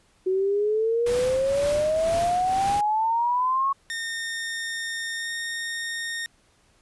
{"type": "exponential sweep", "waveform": "sine", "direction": "up", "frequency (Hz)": [370, 1108.7], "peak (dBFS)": -20, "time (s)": [0.26, 3.73], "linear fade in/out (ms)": 10}
{"type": "noise with tremolo", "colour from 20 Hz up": "pink", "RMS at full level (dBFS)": -32, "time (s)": [1.06, 2.81], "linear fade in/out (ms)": 5, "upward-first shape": "triangle", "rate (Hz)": 2, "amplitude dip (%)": 65}
{"type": "tone with pitch glide", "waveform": "sawtooth", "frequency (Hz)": [1830, 1842.7], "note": ["A#6", "A#6"], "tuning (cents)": [-32, -21], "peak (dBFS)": -25, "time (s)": [3.9, 6.26], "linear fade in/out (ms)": 0, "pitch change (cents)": 11, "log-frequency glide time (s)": [5.16, 5.3]}
{"effects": ["pink hiss -62 dBFS RMS until 6.81 s", "resampled to 24000 Hz"]}